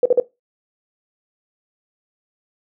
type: tone bursts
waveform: sine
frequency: 493.9 Hz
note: B4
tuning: in tune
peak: -9 dBFS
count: 3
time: 0.03-0.2 s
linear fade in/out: 2 ms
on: 26 ms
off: 46 ms
effects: noise-tail reverb RT60 0.2 s tail -17 dB re dry